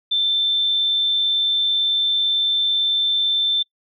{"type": "tone", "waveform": "sine", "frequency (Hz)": 3551, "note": "A7", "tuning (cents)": 15, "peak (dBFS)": -16, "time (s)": [0.11, 3.63], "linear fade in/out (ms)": 10, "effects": ["noise-tail reverb RT60 0.1 s tail -25 dB re dry"]}